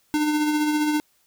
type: tone with tremolo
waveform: square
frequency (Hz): 301.4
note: D4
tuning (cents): +45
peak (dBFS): -19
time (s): 0.14-1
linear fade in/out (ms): 0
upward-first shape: sine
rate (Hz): 15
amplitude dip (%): 35
effects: white hiss -64 dBFS RMS until 1.26 s